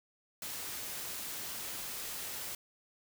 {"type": "noise", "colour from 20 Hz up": "white", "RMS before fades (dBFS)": -41, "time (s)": [0.42, 2.55], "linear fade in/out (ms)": 2, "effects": []}